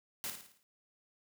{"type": "noise with echo", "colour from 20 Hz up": "white", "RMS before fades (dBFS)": -39, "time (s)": [0.24, 0.3], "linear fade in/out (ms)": 0, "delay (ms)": 55, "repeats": 6, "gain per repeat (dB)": -6, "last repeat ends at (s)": 0.63, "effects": []}